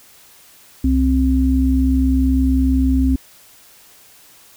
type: tone pair together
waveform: sine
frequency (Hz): 65.41 / 262.9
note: C2 / C4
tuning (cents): 0 / +8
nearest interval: 2 octaves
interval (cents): 2408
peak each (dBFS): -15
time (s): 0.84-3.16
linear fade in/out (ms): 5
effects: white hiss -47 dBFS RMS until 4.56 s